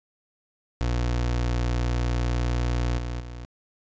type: tone with level steps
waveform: 30% pulse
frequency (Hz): 59.9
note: A#1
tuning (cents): +48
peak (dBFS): -20 / -26 / -33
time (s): 0.81-3.45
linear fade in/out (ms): 0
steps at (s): 2.98 / 3.2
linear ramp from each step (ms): 2
effects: resampled to 16000 Hz